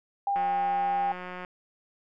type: tone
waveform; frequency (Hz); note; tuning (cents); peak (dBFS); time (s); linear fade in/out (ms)
sine; 800; G5; +35; -24; 0.27-1.12; 2
type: click train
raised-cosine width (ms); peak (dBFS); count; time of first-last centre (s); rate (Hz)
0.5; -24; 198; 0.36-1.448; 181
effects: none

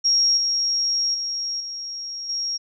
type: tone with level steps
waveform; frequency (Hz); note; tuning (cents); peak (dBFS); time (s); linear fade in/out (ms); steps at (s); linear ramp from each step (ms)
sine; 5588; F8; 0; -15 / -19 / -24 / -29 / -23; 0.04-2.58; 20; 0.37 / 1.14 / 1.6 / 2.29; 5
effects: none

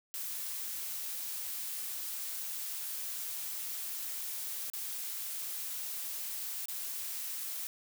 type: noise with dropouts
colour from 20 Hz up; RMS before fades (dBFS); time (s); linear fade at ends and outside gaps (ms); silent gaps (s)
blue; -39; 0.14-7.67; 0; 4.7-4.735 / 6.656-6.684
effects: none

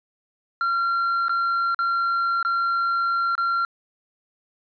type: tone with dropouts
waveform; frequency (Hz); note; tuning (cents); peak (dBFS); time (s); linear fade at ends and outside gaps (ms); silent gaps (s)
triangle; 1374; F6; -29; -18; 0.61-3.65; 1; 1.283-1.294 / 1.746-1.79 / 2.428-2.449 / 3.353-3.379
effects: resampled to 11025 Hz

